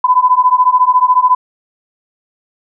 sine beating tone pair, 998 / 1012 Hz, B5 / B5, +18 / +42 cents, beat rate 14 Hz, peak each -10 dBFS, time 0.04-1.35 s, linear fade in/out 5 ms, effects none

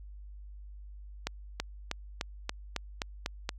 accelerating click train, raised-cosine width 0.2 ms, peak -14 dBFS, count 9, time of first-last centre 1.27-3.491 s, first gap 330 ms, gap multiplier 0.95, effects added 50 Hz sine -44 dBFS peak until 3.58 s

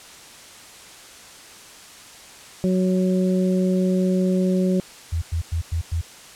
harmonic tone, 185 Hz, F#3, in tune, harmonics 1 / 2 / 3, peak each -18 / -24 / -28 dBFS, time 2.64-4.8 s, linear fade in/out 0 ms
sine tone bursts, 82.8 Hz, E2, 8 cents sharp, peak -20 dBFS, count 5, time 5.12-6.015 s, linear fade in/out 10 ms, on 99 ms, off 100 ms
effects white hiss -43 dBFS RMS until 6.35 s + low-pass 9000 Hz 12 dB/octave

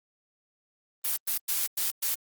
blue noise bursts at uneven times, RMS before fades -28 dBFS, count 5, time 1.04-1.17 / 1.27-1.38 / 1.48-1.67 / 1.77-1.91 / 2.02-2.15 s, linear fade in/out 10 ms, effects Opus 32 kbps

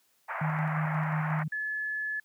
pink band-pass noise, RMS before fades -35 dBFS, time 0.28-1.44 s, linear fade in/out 20 ms, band 650 to 2100 Hz, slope 48 dB/octave
sine tone with tremolo, 155.56 Hz, D#3, in tune, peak -26 dBFS, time 0.41-1.48 s, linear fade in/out 5 ms, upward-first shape square, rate 5.6 Hz, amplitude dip 25%
sine tone, 1718 Hz, A6, 42 cents flat, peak -30 dBFS, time 1.52-2.2 s, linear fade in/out 5 ms
effects white hiss -69 dBFS RMS until 2.24 s + high-pass 100 Hz 12 dB/octave

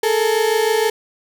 35% pulse tone pair together, 427.3 / 453.7 Hz, G#4 / A#4, +49 / -47 cents, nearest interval minor second, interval 104 cents, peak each -16 dBFS, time 0.03-0.9 s, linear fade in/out 5 ms, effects none

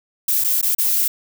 violet noise with dropouts, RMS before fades -18 dBFS, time 0.28-1.08 s, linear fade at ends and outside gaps 5 ms, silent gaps 0.44-0.444 / 0.614-0.627 / 0.749-0.783 s, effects none

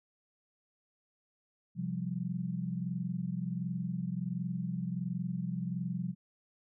sine chord, C suspended fourth, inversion none, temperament equal, 130.81 / 174.61 / 196 Hz, C3 / F3 / G3, 0 / 0 / 0 cents, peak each -39 / -35 / -39 dBFS, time 1.75-6.15 s, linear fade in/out 50 ms, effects none

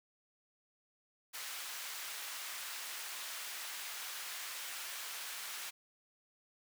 pink high-pass noise, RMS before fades -44 dBFS, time 1.33-5.71 s, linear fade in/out 20 ms, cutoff 1400 Hz, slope 12 dB/octave, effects none

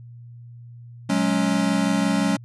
square chord, F# suspended second, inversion none, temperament equal with one note detuned, 185 / 210.6 / 277.2 Hz, F#3 / G#3 / C#4, 0 / +24 / 0 cents, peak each -24 dBFS, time 1.09-2.37 s, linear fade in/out 10 ms, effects added 119 Hz sine -39 dBFS peak until 2.44 s + resampled to 24000 Hz

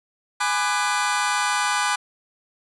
sawtooth chord, G# half-diminished seventh, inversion none, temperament just, 830.6 / 996.7 / 1196.1 / 1495.1 Hz, G#5 / B5 / D6 / F#6, 0 / +16 / +31 / +18 cents, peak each -22 dBFS, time 0.4-1.96 s, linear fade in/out 10 ms, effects resampled to 24000 Hz

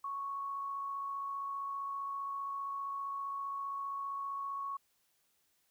sine tone with amplitude modulation, 1108.7 Hz, C#6, in tune, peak -35 dBFS, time 0.04-4.77 s, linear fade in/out 5 ms, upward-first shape sine, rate 55.2 Hz, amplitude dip 30%, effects white hiss -75 dBFS RMS until 5.7 s

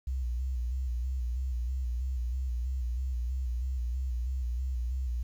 sine tone with vibrato, 62.3 Hz, B1, 16 cents sharp, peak -29 dBFS, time 0.07-5.23 s, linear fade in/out 5 ms, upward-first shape square, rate 3.1 Hz, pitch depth 67 cents each way, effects 10-bit

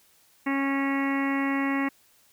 harmonic tone, 275 Hz, C#4, 14 cents flat, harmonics 1 / 2 / 3 / 4 / 5 / 6 / 7 / 8 / 9 / 10, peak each -25 / -38 / -36 / -34 / -42 / -41 / -33 / -35 / -46 / -43 dBFS, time 0.46-1.89 s, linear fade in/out 10 ms, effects white hiss -61 dBFS RMS until 2.32 s

